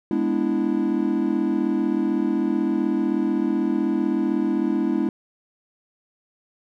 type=chord; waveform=triangle; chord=E dominant seventh; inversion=first; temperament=equal; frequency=207.7 / 246.9 / 293.7 / 329.6 Hz; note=G#3 / B3 / D4 / E4; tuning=0 / 0 / 0 / 0 cents; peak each=-24 / -24 / -23 / -22 dBFS; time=0.11-5.09 s; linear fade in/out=2 ms; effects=none